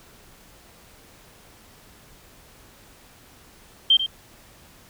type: tone with echo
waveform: sine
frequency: 3156 Hz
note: G7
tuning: 11 cents sharp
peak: -12 dBFS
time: 3.9-3.97 s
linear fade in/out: 5 ms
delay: 93 ms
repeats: 1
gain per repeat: -10 dB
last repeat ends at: 4.063 s
effects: pink hiss -51 dBFS RMS until 4.89 s